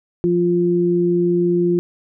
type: tone pair together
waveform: sine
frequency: 174.9 / 349.2 Hz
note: F3 / F4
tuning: +3 / 0 cents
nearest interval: octave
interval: 1197 cents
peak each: -19 / -15 dBFS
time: 0.24-1.79 s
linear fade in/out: 0 ms
effects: none